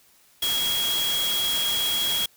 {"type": "tone in noise", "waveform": "sine", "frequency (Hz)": 3305, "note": "G#7", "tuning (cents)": -9, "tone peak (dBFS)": -23, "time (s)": [0.42, 2.26], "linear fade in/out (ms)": 5, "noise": "white", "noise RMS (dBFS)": -29, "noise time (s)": [0.42, 2.26], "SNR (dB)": 3, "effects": ["white hiss -58 dBFS RMS until 2.36 s"]}